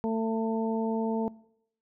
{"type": "harmonic tone", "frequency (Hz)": 223.7, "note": "A3", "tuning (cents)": 29, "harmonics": [1, 2, 3, 4], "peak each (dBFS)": [-28, -31, -38, -36], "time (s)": [0.04, 1.28], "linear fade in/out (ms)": 0, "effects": ["noise-tail reverb RT60 0.7 s tail -21 dB re dry"]}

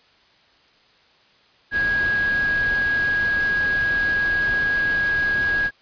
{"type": "tone in noise", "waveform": "sine", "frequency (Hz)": 1649, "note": "G#6", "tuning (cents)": -13, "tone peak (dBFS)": -18, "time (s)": [1.71, 5.71], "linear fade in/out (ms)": 50, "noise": "pink", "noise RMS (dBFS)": -32, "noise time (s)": [1.71, 5.71], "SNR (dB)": 11, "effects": ["white hiss -56 dBFS RMS until 5.81 s", "resampled to 11025 Hz"]}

